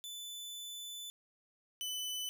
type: tone pair in turn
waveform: sawtooth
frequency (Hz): 3500 / 3003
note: A7 / F#7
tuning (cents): -10 / +25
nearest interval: minor third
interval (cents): 265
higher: first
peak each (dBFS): -40 / -34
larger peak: second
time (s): 0.04-1.1 / 1.81-2.29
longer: first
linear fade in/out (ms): 0
effects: none